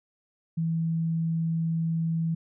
sine tone, 163.9 Hz, E3, 10 cents flat, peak -24 dBFS, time 0.57-2.35 s, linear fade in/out 10 ms, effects none

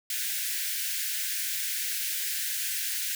white high-pass noise, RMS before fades -31 dBFS, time 0.1-3.15 s, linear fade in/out 2 ms, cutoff 1500 Hz, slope 96 dB/octave, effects none

